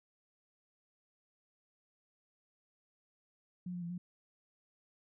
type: tone with pitch steps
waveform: sine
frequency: 179.5 / 176.7 / 170.9 / 178.1 Hz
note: F3 / F3 / F3 / F3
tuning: +48 / +21 / -37 / +34 cents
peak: -38 dBFS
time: 3.66-3.98 s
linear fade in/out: 5 ms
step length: 80 ms
effects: none